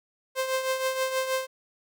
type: tone with tremolo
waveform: sawtooth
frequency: 523.3 Hz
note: C5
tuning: in tune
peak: -19 dBFS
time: 0.35-1.47 s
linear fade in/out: 50 ms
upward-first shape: triangle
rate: 6.3 Hz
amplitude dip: 65%
effects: none